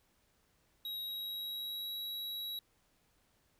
square tone with pitch glide, 3824 to 3877 Hz, A#7 to B7, +43 to -33 cents, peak -39 dBFS, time 0.85-2.59 s, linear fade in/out 2 ms, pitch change +24 cents, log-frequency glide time 1.01-1.95 s, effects pink hiss -73 dBFS RMS until 3.59 s

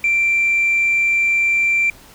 sine tone, 2354 Hz, D7, 3 cents sharp, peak -12 dBFS, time 0.04-1.9 s, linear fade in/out 2 ms, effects tanh soft clip ceiling -10 dBFS + pink hiss -44 dBFS RMS until 2.14 s

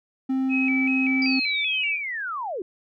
triangle tone, 263.6 Hz, C4, 13 cents sharp, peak -19 dBFS, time 0.29-1.4 s, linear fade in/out 10 ms
sine tone with vibrato, 2420 Hz, D#7, 49 cents flat, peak -23 dBFS, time 0.49-1.99 s, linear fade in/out 50 ms, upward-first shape square, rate 2.6 Hz, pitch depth 87 cents each way
sine linear sweep, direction down, 4853 to 329.6 Hz, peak -27 dBFS, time 1.22-2.62 s, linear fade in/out 2 ms
effects none

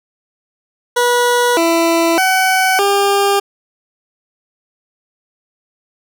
20% pulse tone with pitch steps, 485.9 / 333.4 / 754 / 400.2 Hz, B4 / E4 / F#5 / G4, -28 / +20 / +32 / +36 cents, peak -6 dBFS, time 0.96-3.4 s, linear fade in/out 10 ms, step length 610 ms, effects none

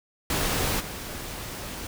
pink noise with level steps, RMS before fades -26 / -36 dBFS, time 0.3-1.87 s, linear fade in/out 2 ms, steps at 0.79 s, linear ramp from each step 20 ms, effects none

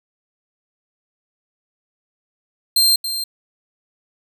sawtooth tone with echo, 4169 Hz, C8, 7 cents flat, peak -9 dBFS, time 2.76-2.96 s, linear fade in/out 5 ms, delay 280 ms, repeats 1, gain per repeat -10 dB, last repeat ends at 3.24 s, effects none

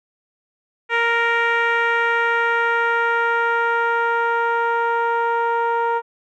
10% pulse tone with low-pass filter sweep, 466.1 Hz, A#4, in tune, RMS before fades -19 dBFS, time 0.89-6.02 s, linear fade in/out 50 ms, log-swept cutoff 2100 to 960 Hz, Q 1.8, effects none

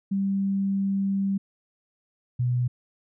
sine tone pair in turn, 196 / 123.47 Hz, G3 / B2, 0 / 0 cents, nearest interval minor sixth, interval 800 cents, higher first, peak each -22 / -21 dBFS, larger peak second, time 0.11-1.38 / 2.39-2.68 s, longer first, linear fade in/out 10 ms, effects none

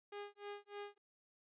sawtooth tone with tremolo, 408.8 Hz, G#4, 27 cents flat, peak -40 dBFS, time 0.12-0.98 s, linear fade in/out 5 ms, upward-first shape sine, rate 3.3 Hz, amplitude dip 100%, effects resampled to 8000 Hz

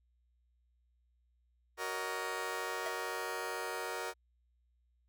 15% pulse chord, D# minor seventh, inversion first, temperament just, 373.4 / 466.7 / 560 / 622.3 Hz, F#4 / A#4 / C#5 / D#5, +16 / +2 / +18 / 0 cents, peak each -36 / -34 / -40 / -38 dBFS, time 1.77-4.14 s, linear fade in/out 50 ms
square tone with exponential decay, 656 Hz, E5, 9 cents flat, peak -35 dBFS, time 2.86-2.96 s, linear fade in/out 1 ms, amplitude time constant 20 ms
effects added 60 Hz sine -70 dBFS peak until 5.08 s

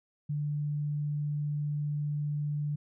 sine tone, 147.5 Hz, D3, 8 cents sharp, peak -29 dBFS, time 0.29-2.76 s, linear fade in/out 10 ms, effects none

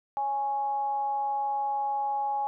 sine tone with frequency modulation, 830.6 Hz, G#5, in tune, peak -26 dBFS, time 0.17-2.47 s, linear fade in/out 0 ms, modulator 274 Hz, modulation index 0.27, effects none

